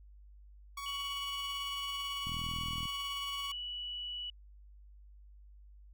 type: tone with tremolo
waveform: sawtooth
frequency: 1123 Hz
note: C#6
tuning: 22 cents sharp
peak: -35 dBFS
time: 0.77-3.52 s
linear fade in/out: 5 ms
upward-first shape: sine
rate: 18 Hz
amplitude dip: 30%
type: tone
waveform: sine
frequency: 2948 Hz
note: F#7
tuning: 7 cents flat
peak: -38 dBFS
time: 0.86-4.3 s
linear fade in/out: 2 ms
type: click train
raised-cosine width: 5 ms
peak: -31 dBFS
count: 25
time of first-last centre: 2.27-2.855 s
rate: 41 Hz
effects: added 50 Hz sine -53 dBFS peak until 5.93 s